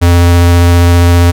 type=tone with vibrato; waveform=square; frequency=86.7 Hz; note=F2; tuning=12 cents flat; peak=-4 dBFS; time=0.01-1.32 s; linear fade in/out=20 ms; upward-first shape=sine; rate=15 Hz; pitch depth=10 cents each way; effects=none